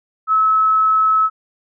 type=tone; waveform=sine; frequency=1295 Hz; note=E6; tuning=31 cents flat; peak=-11 dBFS; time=0.27-1.3 s; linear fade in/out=50 ms; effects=none